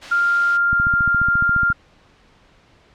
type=high-pass noise; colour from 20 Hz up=white; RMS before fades=-33 dBFS; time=0.01-0.58 s; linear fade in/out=20 ms; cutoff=350 Hz; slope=12 dB/octave
type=tone; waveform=sine; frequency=1396.9 Hz; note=F6; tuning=in tune; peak=-14 dBFS; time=0.11-1.73 s; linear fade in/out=10 ms
type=click train; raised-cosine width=5 ms; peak=-14 dBFS; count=15; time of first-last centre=0.73-1.702 s; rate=14.4 Hz
effects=pink hiss -53 dBFS RMS until 2.94 s + low-pass 4000 Hz 12 dB/octave